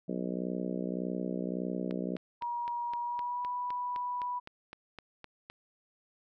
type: harmonic tone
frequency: 61.74 Hz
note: B1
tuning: in tune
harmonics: 3 / 4 / 5 / 6 / 7 / 8 / 9 / 10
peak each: -36 / -38 / -40 / -42 / -43 / -44 / -45 / -46 dBFS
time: 0.08-2.17 s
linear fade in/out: 10 ms
type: click train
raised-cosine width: 0.3 ms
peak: -28 dBFS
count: 15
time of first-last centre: 1.91-5.5 s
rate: 3.9 Hz
type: tone with pitch glide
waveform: sine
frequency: 954 to 983.1 Hz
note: A#5 to B5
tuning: +40 to -8 cents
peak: -32 dBFS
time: 2.41-4.4 s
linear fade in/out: 20 ms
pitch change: +52 cents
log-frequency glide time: 2.99-3.47 s
effects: none